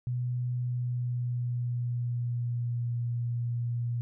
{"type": "tone with pitch glide", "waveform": "sine", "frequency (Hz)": [123.47, 119.33], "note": ["B2", "A#2"], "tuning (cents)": [0, 41], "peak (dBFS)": -28, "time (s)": [0.07, 4.01], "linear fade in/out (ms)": 0, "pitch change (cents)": -59, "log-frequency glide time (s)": [0.57, 2.96], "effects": []}